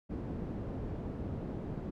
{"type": "low-pass noise", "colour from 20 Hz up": "white", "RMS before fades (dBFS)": -39, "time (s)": [0.09, 1.91], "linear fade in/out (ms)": 20, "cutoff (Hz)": 270, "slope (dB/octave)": 12, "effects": []}